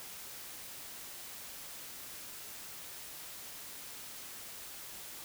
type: silence
effects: white hiss -47 dBFS RMS until 5.24 s

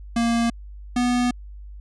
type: tone pair in turn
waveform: square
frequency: 233.1 / 245.4 Hz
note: A#3 / B3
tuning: 0 / -11 cents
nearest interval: minor second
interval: 89 cents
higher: second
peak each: -19 dBFS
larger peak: neither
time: 0.16-0.5 / 0.96-1.31 s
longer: second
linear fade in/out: 5 ms
effects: added 50 Hz sine -36 dBFS peak until 1.8 s + resampled to 22050 Hz

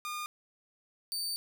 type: tone pair in turn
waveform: sawtooth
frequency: 1215 / 4587 Hz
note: D#6 / D8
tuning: -42 / -42 cents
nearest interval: octave + major seventh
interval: 2300 cents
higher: second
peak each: -32 / -30 dBFS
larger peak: second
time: 0.05-0.26 / 1.12-1.36 s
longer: second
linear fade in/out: 0 ms
effects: none

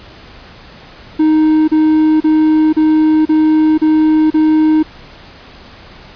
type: tone bursts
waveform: triangle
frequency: 311.3 Hz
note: D#4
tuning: 1 cent sharp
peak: -5 dBFS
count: 7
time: 1.19-4.83 s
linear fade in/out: 10 ms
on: 490 ms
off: 35 ms
effects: pink hiss -37 dBFS RMS until 6.15 s + resampled to 11025 Hz

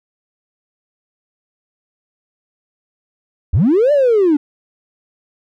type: linear two-way sweep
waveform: triangle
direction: up then down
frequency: 58.27 to 601 to 278.7 Hz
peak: -6 dBFS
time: 3.53-4.37 s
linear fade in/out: 10 ms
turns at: 3.92 s
effects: tanh soft clip ceiling -6 dBFS

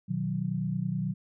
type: chord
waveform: sine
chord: B major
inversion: none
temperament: equal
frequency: 123.47 / 155.56 / 185 Hz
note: B2 / D#3 / F#3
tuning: 0 / 0 / 0 cents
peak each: -34 / -32 / -31 dBFS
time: 0.08-1.14 s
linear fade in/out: 20 ms
effects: none

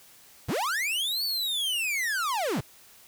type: linear two-way sweep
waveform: 45% pulse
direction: up then down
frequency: 58.27 to 4549 to 86.7 Hz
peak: -26 dBFS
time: 0.48-2.61 s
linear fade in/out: 10 ms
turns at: 1.24 s
effects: white hiss -54 dBFS RMS until 3.07 s

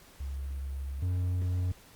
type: tone pair in turn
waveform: sine / triangle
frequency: 68.3 / 90.41 Hz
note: C#2 / F#2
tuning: -25 / -40 cents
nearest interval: perfect fourth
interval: 485 cents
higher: second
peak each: -33 / -25 dBFS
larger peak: second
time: 0.2-1.02 / 1.02-1.72 s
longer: first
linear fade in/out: 5 ms
effects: pink hiss -56 dBFS RMS until 1.95 s + Opus 48 kbps

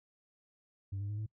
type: tone with pitch steps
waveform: sine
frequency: 97.9 / 101.06 / 104.32 / 107.69 Hz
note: G2 / G#2 / G#2 / A2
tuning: -2 / -47 / +8 / -37 cents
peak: -33 dBFS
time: 0.92-1.264 s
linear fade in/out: 10 ms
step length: 86 ms
effects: noise-tail reverb RT60 0.1 s tail -25 dB re dry + tanh soft clip ceiling -34 dBFS

